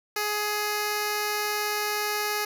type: tone with notch filter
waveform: 5% pulse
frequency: 418.6 Hz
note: G#4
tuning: 14 cents sharp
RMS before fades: -28 dBFS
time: 0.16-2.45 s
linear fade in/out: 5 ms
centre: 3300 Hz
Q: 1.7
effects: none